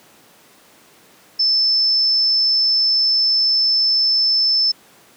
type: tone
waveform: sine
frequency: 5274 Hz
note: E8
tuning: in tune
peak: -13 dBFS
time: 1.39-4.72 s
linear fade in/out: 10 ms
effects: pink hiss -49 dBFS RMS until 5.16 s + high-pass 200 Hz 12 dB/octave

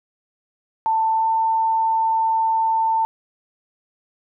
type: tone with pitch glide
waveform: sine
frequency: 889 to 894.7 Hz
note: A5 to A5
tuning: +18 to +29 cents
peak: -16 dBFS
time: 0.86-3.05 s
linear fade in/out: 0 ms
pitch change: +11 cents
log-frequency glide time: 1.16-1.26 s
effects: none

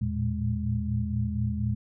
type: tone cluster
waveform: sine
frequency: 80.9 / 112.8 / 117 / 207.4 Hz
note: E2 / A2 / A#2 / G#3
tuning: -32 / +44 / +7 / -2 cents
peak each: -31 dBFS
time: 0.01-1.75 s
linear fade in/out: 10 ms
effects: none

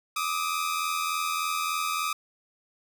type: tone pair together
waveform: sawtooth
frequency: 1187 / 1270.4 Hz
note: D6 / D#6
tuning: +18 / +36 cents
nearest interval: minor second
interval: 118 cents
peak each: -26 dBFS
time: 0.16-2.13 s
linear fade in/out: 5 ms
effects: none

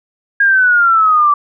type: exponential sweep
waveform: sine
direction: down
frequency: 1636 to 1155 Hz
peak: -7 dBFS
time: 0.4-1.34 s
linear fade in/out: 5 ms
effects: none

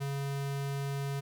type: tone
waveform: square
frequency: 139.3 Hz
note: C#3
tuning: 9 cents sharp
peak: -33 dBFS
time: 0-1.21 s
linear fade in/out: 20 ms
effects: none

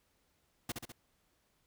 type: noise with echo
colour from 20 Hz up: pink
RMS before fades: -37 dBFS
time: 0.69-0.72 s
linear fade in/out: 5 ms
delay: 67 ms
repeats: 3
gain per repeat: -4 dB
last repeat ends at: 0.921 s
effects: pink hiss -75 dBFS RMS until 1.66 s

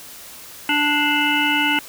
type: harmonic tone with a mistuned harmonic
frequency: 293.7 Hz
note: D4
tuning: in tune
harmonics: 1 / 3 / 5 / 7 / 9 / 10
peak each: -23 / -23 / -23 / -23 / -23 / -23 dBFS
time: 0.69-1.79 s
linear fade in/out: 2 ms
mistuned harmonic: 7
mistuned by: +31 cents
effects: white hiss -39 dBFS RMS until 1.88 s

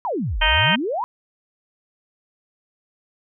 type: exponential two-way sweep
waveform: sine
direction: down then up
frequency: 1046.5 to 34.65 to 1046.5 Hz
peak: -21 dBFS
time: 0.05-1.04 s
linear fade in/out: 0 ms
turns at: 0.41 s
type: harmonic tone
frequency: 311.1 Hz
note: D#4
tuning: in tune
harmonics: 2 / 3 / 4 / 5 / 6 / 7 / 8 / 9 / 10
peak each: -28 / -22 / -30 / -23 / -23 / -28 / -23 / -27 / -21 dBFS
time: 0.41-0.76 s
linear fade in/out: 10 ms
effects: none

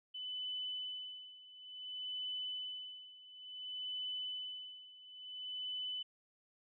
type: tone with tremolo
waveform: sine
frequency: 3005 Hz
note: F#7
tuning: 26 cents sharp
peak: -38 dBFS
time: 0.14-6.03 s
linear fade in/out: 10 ms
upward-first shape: sine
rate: 0.57 Hz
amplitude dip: 85%
effects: none

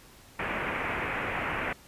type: low-pass noise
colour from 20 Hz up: white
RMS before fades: -32 dBFS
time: 0.39-1.73 s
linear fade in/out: 5 ms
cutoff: 2500 Hz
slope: 48 dB/octave
effects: pink hiss -54 dBFS RMS until 1.87 s + resampled to 32000 Hz

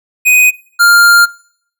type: tone pair in turn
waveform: square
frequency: 2496 / 1400.8 Hz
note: D#7 / F6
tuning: +5 / +5 cents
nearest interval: minor seventh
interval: 1000 cents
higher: first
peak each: -6 / -5 dBFS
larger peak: second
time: 0.25-0.51 / 0.79-1.26 s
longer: second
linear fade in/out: 20 ms
effects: noise-tail reverb RT60 0.6 s tail -21 dB re dry

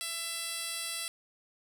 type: tone with band-pass filter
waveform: 10% pulse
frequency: 668 Hz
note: E5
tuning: 23 cents sharp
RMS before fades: -37 dBFS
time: 0.01-1.08 s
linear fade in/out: 0 ms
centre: 8000 Hz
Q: 1.2
effects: 9-bit

